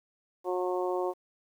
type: harmonic tone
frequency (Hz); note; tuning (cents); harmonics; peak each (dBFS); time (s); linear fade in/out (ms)
181.4; F#3; -34; 2 / 3 / 4 / 5 / 6; -30 / -34 / -36 / -38 / -40; 0.44-1.14; 50
effects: 10-bit